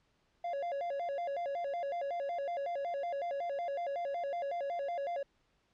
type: tone with vibrato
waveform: triangle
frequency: 622.3 Hz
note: D#5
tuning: in tune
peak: -32 dBFS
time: 0.44-5.23 s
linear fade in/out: 5 ms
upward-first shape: square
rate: 5.4 Hz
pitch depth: 190 cents each way
effects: pink hiss -74 dBFS RMS until 5.73 s + low-pass 5000 Hz 12 dB/octave